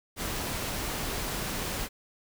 pink noise, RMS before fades -33 dBFS, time 0.16-1.89 s, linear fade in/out 50 ms, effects none

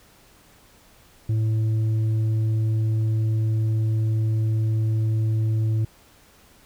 triangle tone with tanh clipping, 110 Hz, A2, in tune, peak -20 dBFS, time 1.29-5.85 s, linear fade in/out 5 ms, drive 9 dB, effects pink hiss -54 dBFS RMS until 6.65 s

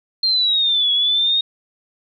sine exponential two-way sweep, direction down then up, 4216 to 3347 to 3738 Hz, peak -14 dBFS, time 0.23-1.41 s, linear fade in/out 5 ms, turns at 0.92 s, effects none

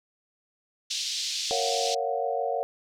white band-pass noise, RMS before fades -31 dBFS, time 0.9-1.95 s, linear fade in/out 10 ms, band 3200 to 5700 Hz, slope 24 dB/octave
sine chord, Gb major seventh, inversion first, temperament just, 462.5 / 555 / 693.7 / 740 Hz, Bb4 / Db5 / F5 / Gb5, -14 / +2 / -12 / 0 cents, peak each -31 dBFS, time 1.51-2.63 s, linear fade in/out 0 ms
effects none

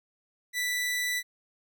sawtooth tone, 1975.5 Hz, B6, in tune, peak -24 dBFS, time 0.53-1.23 s, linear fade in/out 50 ms, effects none

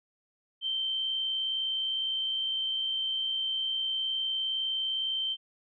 sine tone with amplitude modulation, 3119 Hz, G7, 9 cents flat, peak -27 dBFS, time 0.61-5.37 s, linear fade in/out 50 ms, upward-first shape sine, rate 59.7 Hz, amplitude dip 25%, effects none

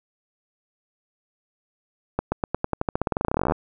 accelerating click train, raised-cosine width 1 ms, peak -8 dBFS, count 28, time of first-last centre 2.19-3.521 s, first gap 130 ms, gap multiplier 0.91, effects none

